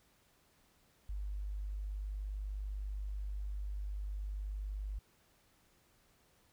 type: tone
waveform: sine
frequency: 50.2 Hz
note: G1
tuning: 42 cents sharp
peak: -37 dBFS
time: 1.09-4.99 s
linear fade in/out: 5 ms
effects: pink hiss -70 dBFS RMS until 6.52 s